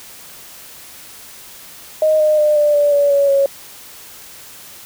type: tone with pitch steps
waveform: sine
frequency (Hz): 622.3 / 612 / 601.8 / 591.8 / 582 / 572.3 / 562.8 / 553.4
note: D#5 / D#5 / D5 / D5 / D5 / D5 / C#5 / C#5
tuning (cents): 0 / -29 / +42 / +13 / -16 / -45 / +26 / -3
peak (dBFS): -10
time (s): 2.02-3.46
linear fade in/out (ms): 2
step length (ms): 180
effects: white hiss -38 dBFS RMS until 4.85 s